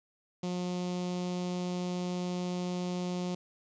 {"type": "tone with notch filter", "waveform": "sawtooth", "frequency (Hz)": 179.3, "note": "F3", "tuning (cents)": 46, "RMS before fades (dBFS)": -34, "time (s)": [0.43, 3.35], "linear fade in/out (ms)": 5, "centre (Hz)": 1600, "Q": 0.89, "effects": ["resampled to 16000 Hz", "10-bit"]}